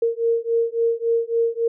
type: beating tone pair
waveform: sine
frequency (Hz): 460.3 / 463.9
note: A#4 / A#4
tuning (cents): -22 / -8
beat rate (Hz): 3.6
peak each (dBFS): -21 / -21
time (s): 0.02-1.68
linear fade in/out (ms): 5
effects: none